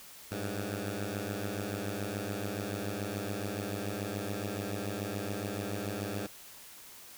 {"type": "beating tone pair", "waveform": "10% pulse", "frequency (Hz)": [97.9, 104.9], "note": ["G2", "G#2"], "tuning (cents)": [-2, 18], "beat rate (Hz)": 7, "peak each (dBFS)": -29, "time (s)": [0.31, 6.27], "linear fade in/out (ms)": 10, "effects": ["white hiss -51 dBFS RMS until 7.17 s"]}